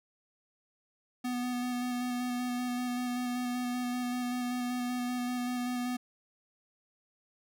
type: tone with vibrato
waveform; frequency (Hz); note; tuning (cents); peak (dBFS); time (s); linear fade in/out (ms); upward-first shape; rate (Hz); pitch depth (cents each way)
square; 246.9; B3; 0; -32; 1.24-5.97; 10; square; 5.2; 12
effects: none